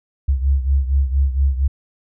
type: beating tone pair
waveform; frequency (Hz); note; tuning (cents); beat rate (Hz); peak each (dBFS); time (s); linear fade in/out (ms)
sine; 67.2 / 71.5; C2 / D2; +47 / -46; 4.3; -15 / -20; 0.28-1.68; 10
effects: none